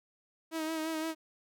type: tone with vibrato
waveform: sawtooth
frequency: 318.7 Hz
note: D#4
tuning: 42 cents sharp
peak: -29 dBFS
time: 0.51-1.15 s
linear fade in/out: 50 ms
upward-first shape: sine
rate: 5.8 Hz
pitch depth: 35 cents each way
effects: none